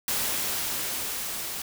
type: noise with level ramp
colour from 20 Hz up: white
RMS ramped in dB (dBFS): -27 to -34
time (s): 0.08-1.62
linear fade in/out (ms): 2
effects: none